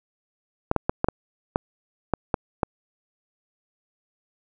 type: clicks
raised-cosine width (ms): 1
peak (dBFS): -6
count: 9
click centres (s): 0.714 / 0.763 / 0.895 / 1.044 / 1.086 / 1.559 / 2.137 / 2.342 / 2.632
effects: none